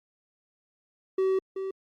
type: tone pair in turn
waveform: triangle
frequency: 380.4 / 384.2 Hz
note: F#4 / G4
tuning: +48 / -35 cents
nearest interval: unison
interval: 17 cents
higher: second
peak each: -20 / -28 dBFS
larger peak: first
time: 1.18-1.39 / 1.56-1.71 s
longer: first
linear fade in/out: 5 ms
effects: Opus 48 kbps